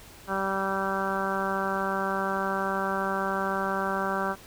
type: harmonic tone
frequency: 193.7 Hz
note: G3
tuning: 20 cents flat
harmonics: 1 / 2 / 3 / 4 / 5 / 6 / 7 / 8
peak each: -34 / -34 / -34 / -34 / -34 / -34 / -34 / -34 dBFS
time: 0.27-4.36 s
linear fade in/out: 50 ms
effects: pink hiss -49 dBFS RMS until 4.46 s